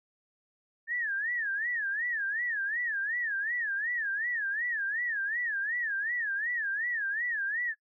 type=tone with vibrato; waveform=sine; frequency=1759 Hz; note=A6; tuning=1 cent flat; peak=-29 dBFS; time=0.87-7.75 s; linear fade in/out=50 ms; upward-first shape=sine; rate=2.7 Hz; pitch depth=190 cents each way; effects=noise-tail reverb RT60 0.1 s tail -23 dB re dry